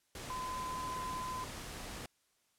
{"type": "tone in noise", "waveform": "sine", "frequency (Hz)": 1019, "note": "C6", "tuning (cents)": -46, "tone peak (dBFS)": -38, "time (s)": [0.3, 1.44], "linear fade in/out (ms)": 2, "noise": "pink", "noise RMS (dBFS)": -45, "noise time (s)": [0.15, 2.06], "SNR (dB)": 4, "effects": ["white hiss -75 dBFS RMS until 2.58 s", "low-pass 11000 Hz 12 dB/octave"]}